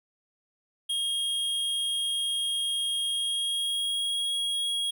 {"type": "tone with pitch glide", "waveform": "square", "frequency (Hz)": [3254, 3299], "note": ["G#7", "G#7"], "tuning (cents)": [-36, -12], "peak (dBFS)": -27, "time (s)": [0.89, 4.91], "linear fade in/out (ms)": 10, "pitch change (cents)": 24, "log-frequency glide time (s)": [3.07, 4.3], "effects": []}